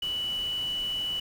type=tone in noise; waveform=sine; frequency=2960 Hz; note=F#7; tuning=in tune; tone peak=-28 dBFS; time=0.02-1.2 s; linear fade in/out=5 ms; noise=pink; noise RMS=-45 dBFS; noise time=0.02-1.2 s; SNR=+14 dB; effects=none